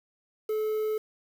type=tone with quantisation; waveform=triangle; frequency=431.5 Hz; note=A4; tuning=34 cents flat; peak=-24 dBFS; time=0.49-0.98 s; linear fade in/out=5 ms; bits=8; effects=none